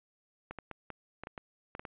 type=clicks; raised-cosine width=0.5 ms; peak=-26 dBFS; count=10; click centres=0.51 / 0.587 / 0.713 / 0.903 / 1.236 / 1.271 / 1.378 / 1.751 / 1.795 / 1.852 s; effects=resampled to 8000 Hz